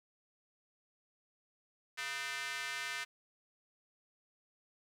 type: tone with high-pass filter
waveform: square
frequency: 138.59 Hz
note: C#3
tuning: in tune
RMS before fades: -40 dBFS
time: 1.97-3.05 s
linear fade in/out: 20 ms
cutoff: 1800 Hz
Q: 1.9
effects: low-pass 10000 Hz 12 dB/octave + 11-bit